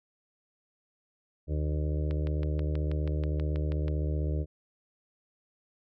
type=harmonic tone; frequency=75.7 Hz; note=D#2; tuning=47 cents flat; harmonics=1 / 2 / 4 / 5 / 6 / 7 / 8; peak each=-28 / -34 / -40 / -42 / -44 / -45 / -46 dBFS; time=1.47-4.46 s; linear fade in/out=50 ms
type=click train; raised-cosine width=0.3 ms; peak=-27 dBFS; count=12; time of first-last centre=2.11-3.881 s; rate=6.21 Hz
effects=none